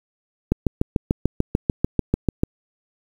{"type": "click train", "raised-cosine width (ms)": 3, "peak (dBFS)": -4, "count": 14, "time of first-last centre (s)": [0.52, 2.435], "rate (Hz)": 6.79, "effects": ["7-bit"]}